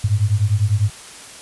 sine beating tone pair, 99 / 109 Hz, G2 / A2, +18 / -16 cents, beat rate 10 Hz, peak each -17 dBFS, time 0.04-0.9 s, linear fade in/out 5 ms, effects white hiss -38 dBFS RMS until 1.41 s + resampled to 24000 Hz

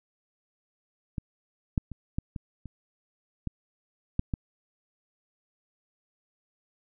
clicks, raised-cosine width 5 ms, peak -19 / -12 / -26 / -16 / -22 / -28 / -18 / -12 / -16 dBFS, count 9, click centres 1.182 / 1.778 / 1.917 / 2.185 / 2.362 / 2.657 / 3.473 / 4.194 / 4.338 s, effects none

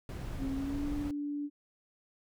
brown noise, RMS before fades -39 dBFS, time 0.09-1.11 s, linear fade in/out 2 ms
sine tone with pitch glide, 269.4 to 290.4 Hz, C#4 to D4, -49 to -19 cents, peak -33 dBFS, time 0.38-1.5 s, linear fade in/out 50 ms, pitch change +130 cents, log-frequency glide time 0.55-0.88 s
effects none

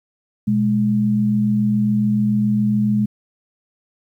sine tone pair together, 122.4 / 209.5 Hz, B2 / G#3, -15 / +15 cents, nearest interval major sixth, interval 930 cents, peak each -22 / -15 dBFS, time 0.47-3.06 s, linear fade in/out 10 ms, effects 9-bit

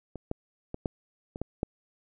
clicks, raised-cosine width 2 ms, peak -25 / -17 / -21 / -15 / -24 / -18 / -14 dBFS, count 7, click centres 0.157 / 0.314 / 0.744 / 0.858 / 1.359 / 1.416 / 1.631 s, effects none

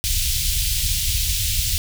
pink band-stop noise, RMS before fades -21 dBFS, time 0.04-1.78 s, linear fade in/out 0 ms, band 100 to 3000 Hz, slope 24 dB/octave, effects none

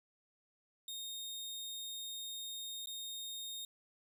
sawtooth tone with dropouts, 3700 Hz, A#7, 14 cents flat, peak -39 dBFS, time 0.88-3.65 s, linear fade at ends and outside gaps 2 ms, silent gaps 2.859-2.871 s, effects none

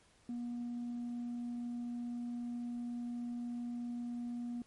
triangle tone with tanh clipping, 240 Hz, B3, 49 cents flat, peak -38 dBFS, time 0.29-4.62 s, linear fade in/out 2 ms, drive 6 dB, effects pink hiss -67 dBFS RMS until 4.66 s + MP3 48 kbps

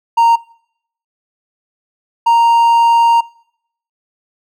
triangle tone pair in turn, 927 / 930.4 Hz, A#5 / A#5, -10 / -4 cents, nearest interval unison, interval 6 cents, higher second, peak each -5 dBFS, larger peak neither, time 0.17-0.36 / 2.26-3.21 s, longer second, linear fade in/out 10 ms, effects noise-tail reverb RT60 0.7 s tail -23 dB re dry

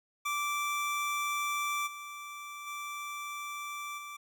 25% pulse tone with level steps, 1169 Hz, D6, 8 cents flat, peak -27 / -38 / -34 / -38 dBFS, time 0.25-4.17 s, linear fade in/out 10 ms, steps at 1.86 / 2.66 / 3.97 s, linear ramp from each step 20 ms, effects none

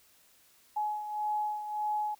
sine beating tone pair, 844 / 845.7 Hz, G#5 / G#5, +28 / +31 cents, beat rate 1.7 Hz, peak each -31 / -38 dBFS, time 0.76-2.15 s, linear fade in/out 10 ms, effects white hiss -63 dBFS RMS until 2.19 s

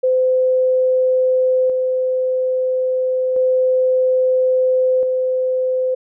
sine tone with tremolo, 513 Hz, C5, 34 cents flat, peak -12 dBFS, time 0.03-5.95 s, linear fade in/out 10 ms, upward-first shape square, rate 0.3 Hz, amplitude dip 30%, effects none

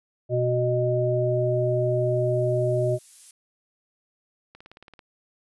harmonic tone, 123.47 Hz, B2, in tune, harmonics 1 / 3 / 5, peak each -24 / -26 / -24 dBFS, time 0.29-2.99 s, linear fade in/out 50 ms
violet noise with exponential growth, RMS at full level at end -41 dBFS, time 0.36-3.31 s, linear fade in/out 2 ms, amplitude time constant 640 ms
click train, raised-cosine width 0.3 ms, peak -30 dBFS, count 9, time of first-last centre 4.55-4.992 s, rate 18.1 Hz
effects resampled to 24000 Hz

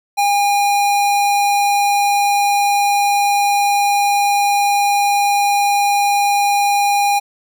square tone, 811 Hz, G#5, 41 cents flat, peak -13 dBFS, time 0.17-7.2 s, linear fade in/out 20 ms, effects none

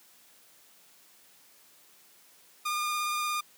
sawtooth tone with vibrato, 1212 Hz, D#6, 46 cents flat, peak -25 dBFS, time 2.65-3.41 s, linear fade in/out 10 ms, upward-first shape sine, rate 17 Hz, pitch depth 13 cents each way, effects white hiss -59 dBFS RMS until 3.57 s + high-pass 150 Hz 12 dB/octave

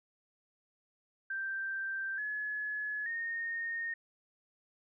sine tone with pitch steps, 1569 / 1701.2 / 1844.4 Hz, G6 / G#6 / A#6, +1 / +41 / -19 cents, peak -34 dBFS, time 1.3-3.94 s, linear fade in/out 5 ms, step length 880 ms, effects none

